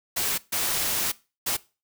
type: noise bursts at uneven times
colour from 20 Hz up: white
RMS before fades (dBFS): -26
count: 3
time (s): 0.16-0.38 / 0.52-1.12 / 1.46-1.57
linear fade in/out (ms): 10
effects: noise-tail reverb RT60 0.3 s tail -20 dB re dry